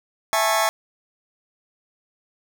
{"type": "chord", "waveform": "sawtooth", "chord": "A major seventh", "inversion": "second", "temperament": "just", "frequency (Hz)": [660, 825, 880, 1100], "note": ["E5", "G#5", "A5", "C#6"], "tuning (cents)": [2, -12, 0, -14], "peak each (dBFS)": [-18, -22, -20, -20], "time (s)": [0.33, 0.69], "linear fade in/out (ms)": 0, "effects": []}